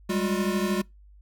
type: tone cluster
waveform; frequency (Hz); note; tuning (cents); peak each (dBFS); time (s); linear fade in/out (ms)
square; 195 / 207.7 / 358.6; G3 / G#3 / F4; -9 / 0 / +46; -29; 0.09-0.82; 10
effects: noise-tail reverb RT60 0.2 s tail -25 dB re dry + added 50 Hz sine -49 dBFS peak until 1.21 s